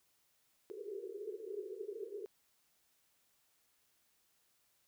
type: band-pass noise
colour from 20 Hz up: white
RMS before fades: -45 dBFS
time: 0.7-2.26 s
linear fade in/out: 0 ms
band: 380 to 440 Hz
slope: 96 dB/octave
effects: white hiss -75 dBFS RMS until 4.87 s